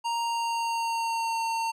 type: tone with pitch glide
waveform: square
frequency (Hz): 932.3 to 910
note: A#5 to A#5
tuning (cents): 0 to -42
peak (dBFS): -27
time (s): 0.04-1.72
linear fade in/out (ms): 20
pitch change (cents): -42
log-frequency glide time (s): 0.2-1.42
effects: low-pass 9000 Hz 12 dB/octave